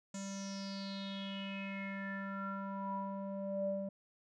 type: tone with low-pass filter sweep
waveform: square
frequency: 196 Hz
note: G3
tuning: in tune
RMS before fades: -41 dBFS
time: 0.14-3.89 s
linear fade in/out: 5 ms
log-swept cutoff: 7200 to 500 Hz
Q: 7.7
effects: none